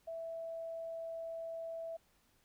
sine tone, 659 Hz, E5, 1 cent flat, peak -40 dBFS, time 0.07-1.97 s, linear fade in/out 10 ms, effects pink hiss -72 dBFS RMS until 2.44 s

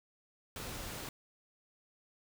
pink noise, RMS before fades -43 dBFS, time 0.56-1.09 s, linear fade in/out 2 ms, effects none

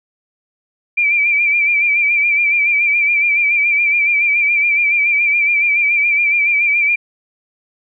sine tone with vibrato, 2349 Hz, D7, in tune, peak -11 dBFS, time 0.97-6.96 s, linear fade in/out 10 ms, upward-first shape sine, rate 7.1 Hz, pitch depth 52 cents each way, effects none

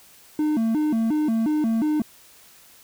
triangle tone with vibrato, 261.6 Hz, C4, in tune, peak -17 dBFS, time 0.39-2.02 s, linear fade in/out 2 ms, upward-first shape square, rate 2.8 Hz, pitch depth 260 cents each way, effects white hiss -51 dBFS RMS until 2.83 s

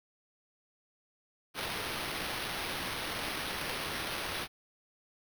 violet noise with sample-and-hold, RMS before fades -37 dBFS, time 1.54-4.48 s, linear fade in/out 50 ms, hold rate 7350 Hz, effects none

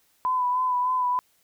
sine tone with vibrato, 1002 Hz, B5, 25 cents sharp, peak -21 dBFS, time 0.25-1.19 s, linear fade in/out 0 ms, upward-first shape sine, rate 3.3 Hz, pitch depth 29 cents each way, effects white hiss -65 dBFS RMS until 1.43 s

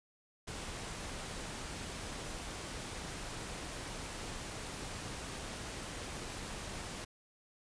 pink noise, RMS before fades -43 dBFS, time 0.47-7.05 s, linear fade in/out 10 ms, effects resampled to 22050 Hz

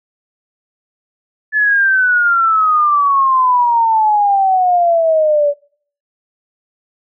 sine exponential sweep, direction down, 1735 to 570 Hz, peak -9 dBFS, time 1.52-5.54 s, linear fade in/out 50 ms, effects noise-tail reverb RT60 0.5 s tail -22 dB re dry

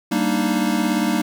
square chord, Eb major seventh, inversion first, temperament equal, 196 / 233.1 / 293.7 / 311.1 Hz, G3 / Bb3 / D4 / Eb4, 0 / 0 / 0 / 0 cents, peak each -24 / -23 / -26 / -24 dBFS, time 0.11-1.22 s, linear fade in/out 10 ms, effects 9-bit

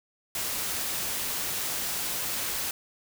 white noise, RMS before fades -31 dBFS, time 0.35-2.71 s, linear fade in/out 2 ms, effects none

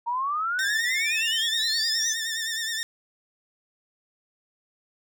sine exponential sweep, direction up, 925 to 6272 Hz, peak -24 dBFS, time 0.06-2.14 s, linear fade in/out 20 ms
15% pulse tone with vibrato, 1802 Hz, A6, 41 cents sharp, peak -21 dBFS, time 0.59-2.83 s, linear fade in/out 0 ms, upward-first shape triangle, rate 9.6 Hz, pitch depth 67 cents each way
effects none

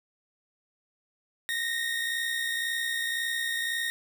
30% pulse tone pair together, 1849 / 1910.9 Hz, A#6 / A#6, -15 / +42 cents, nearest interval minor second, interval 57 cents, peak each -26 / -33 dBFS, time 1.49-3.9 s, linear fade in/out 0 ms, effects none

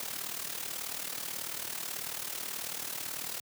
white noise with amplitude modulation, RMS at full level -35 dBFS, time 0-3.4 s, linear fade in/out 2 ms, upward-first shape sine, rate 38.3 Hz, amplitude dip 70%, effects high-pass 100 Hz 12 dB/octave

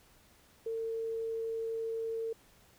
sine tone, 452 Hz, A4, 47 cents sharp, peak -33 dBFS, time 0.66-2.33 s, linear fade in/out 5 ms, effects pink hiss -63 dBFS RMS until 2.78 s

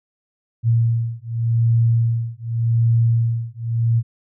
sine beating tone pair, 115.3 / 116.16 Hz, A#2 / A#2, -19 / -6 cents, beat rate 0.86 Hz, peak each -18 dBFS, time 0.63-4.03 s, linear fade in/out 50 ms, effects none

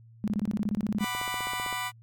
sine tone bursts, 207.7 Hz, G#3, in tune, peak -24 dBFS, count 14, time 0.24-1.044 s, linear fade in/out 0 ms, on 37 ms, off 22 ms
20% pulse chord, B minor, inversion second, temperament just, 740.8 / 987.8 / 1185.3 Hz, F#5 / B5 / D6, +2 / 0 / +16 cents, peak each -33 / -27 / -31 dBFS, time 0.99-1.92 s, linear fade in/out 50 ms
click train, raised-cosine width 1 ms, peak -24 dBFS, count 10, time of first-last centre 1.15-1.727 s, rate 15.6 Hz
effects added 114 Hz sine -50 dBFS peak until 2.02 s + MP3 96 kbps

